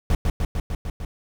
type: noise with echo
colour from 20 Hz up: brown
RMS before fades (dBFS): -18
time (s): 0.1-0.15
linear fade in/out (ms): 2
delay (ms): 150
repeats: 6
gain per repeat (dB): -2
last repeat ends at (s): 1.05
effects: none